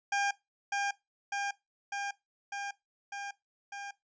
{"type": "tone with echo", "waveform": "20% pulse", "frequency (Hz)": 803, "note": "G5", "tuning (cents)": 41, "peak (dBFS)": -23, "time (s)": [0.12, 0.31], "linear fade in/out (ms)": 5, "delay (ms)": 600, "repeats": 6, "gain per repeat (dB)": -2, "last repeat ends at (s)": 3.91, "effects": ["noise-tail reverb RT60 0.2 s tail -20 dB re dry", "resampled to 16000 Hz"]}